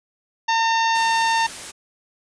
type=harmonic tone; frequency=908 Hz; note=A#5; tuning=46 cents flat; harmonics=1 / 2 / 3 / 4 / 5 / 6 / 7; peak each=-18 / -24 / -28 / -30 / -32 / -34 / -35 dBFS; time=0.48-1.47 s; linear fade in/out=10 ms
type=noise; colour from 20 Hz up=white; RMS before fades=-34 dBFS; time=0.94-1.72 s; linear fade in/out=20 ms
effects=resampled to 22050 Hz